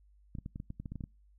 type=clicks; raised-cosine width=5 ms; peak=-28 dBFS; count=12; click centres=0.352 / 0.386 / 0.461 / 0.559 / 0.601 / 0.704 / 0.8 / 0.858 / 0.92 / 0.957 / 1.008 / 1.039 s; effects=noise-tail reverb RT60 0.3 s tail -26 dB re dry + added 50 Hz sine -60 dBFS peak until 1.38 s